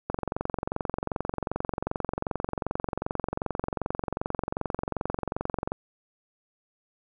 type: click train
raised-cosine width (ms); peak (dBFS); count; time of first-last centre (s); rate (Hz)
1; -14; 128; 0.1-5.719; 22.6
effects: none